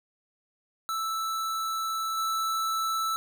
square tone with level steps, 1318.5 Hz, E6, in tune, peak -29 / -27 dBFS, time 0.89-3.16 s, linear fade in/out 0 ms, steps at 2.17 s, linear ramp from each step 10 ms, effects none

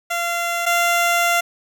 15% pulse tone pair in turn, 688 / 690.8 Hz, F5 / F5, -26 / -19 cents, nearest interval unison, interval 7 cents, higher second, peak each -14 / -9 dBFS, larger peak second, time 0.1-0.66 / 0.66-1.41 s, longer second, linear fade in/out 10 ms, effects none

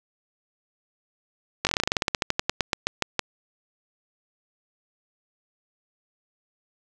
slowing click train, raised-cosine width 0.2 ms, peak -4 dBFS, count 23, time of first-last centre 1.65-3.193 s, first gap 19 ms, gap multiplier 1.11, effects none

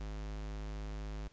square tone, 52 Hz, G#1, 3 cents sharp, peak -40 dBFS, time 0-1.28 s, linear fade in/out 5 ms, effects pink hiss -66 dBFS RMS until 1.32 s + resampled to 16000 Hz

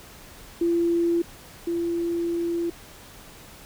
sine tone pair in turn, 340.3 / 340.3 Hz, F4 / F4, -45 / -45 cents, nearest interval unison, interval 0 cents, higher neither, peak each -19 / -23 dBFS, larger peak first, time 0.61-1.22 / 1.67-2.7 s, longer second, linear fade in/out 5 ms, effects pink hiss -46 dBFS RMS until 3.65 s

